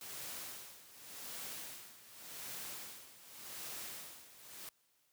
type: noise with tremolo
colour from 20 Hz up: white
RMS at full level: -45 dBFS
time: 0.01-4.69 s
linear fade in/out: 2 ms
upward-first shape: sine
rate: 0.87 Hz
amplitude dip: 80%
effects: white hiss -75 dBFS RMS until 5.12 s + high-pass 80 Hz 12 dB/octave